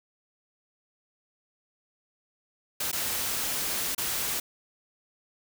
white noise with dropouts, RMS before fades -30 dBFS, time 2.8-4.4 s, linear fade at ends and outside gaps 5 ms, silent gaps 2.916-2.928 / 3.949-3.979 s, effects none

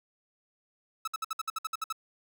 45% pulse tone bursts, 1300 Hz, E6, 24 cents flat, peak -30 dBFS, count 11, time 1.05-1.926 s, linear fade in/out 5 ms, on 26 ms, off 59 ms, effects none

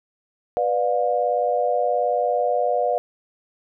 sine chord, B diminished, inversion none, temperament just, 493.9 / 592.7 / 711.2 Hz, B4 / D5 / F5, 0 / +16 / +31 cents, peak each -23 / -23 / -22 dBFS, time 0.57-2.98 s, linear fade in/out 0 ms, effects none

